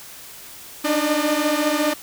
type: tone cluster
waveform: sawtooth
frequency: 290.8 / 305.2 / 605 Hz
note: D4 / D#4 / D#5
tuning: -17 / -33 / -49 cents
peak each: -19 dBFS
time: 0.84-1.94 s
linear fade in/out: 10 ms
effects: white hiss -40 dBFS RMS until 2.02 s